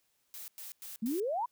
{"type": "noise bursts", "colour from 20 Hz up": "blue", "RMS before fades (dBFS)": -45, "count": 4, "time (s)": [0.34, 1.2], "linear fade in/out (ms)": 0, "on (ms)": 140, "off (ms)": 100}
{"type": "exponential sweep", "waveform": "sine", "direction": "up", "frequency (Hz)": [208.6, 1024], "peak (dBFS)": -30, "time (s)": [1.02, 1.46], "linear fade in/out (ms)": 10}
{"effects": ["white hiss -75 dBFS RMS until 1.51 s"]}